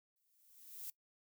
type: noise with exponential growth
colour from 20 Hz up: violet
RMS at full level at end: -44 dBFS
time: 0.16-0.9 s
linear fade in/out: 2 ms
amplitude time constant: 160 ms
effects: noise-tail reverb RT60 0.1 s tail -21 dB re dry